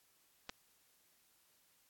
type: clicks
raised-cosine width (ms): 0.2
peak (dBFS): -27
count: 2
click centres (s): 0.493 / 0.497
effects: white hiss -72 dBFS RMS until 1.89 s + AAC 64 kbps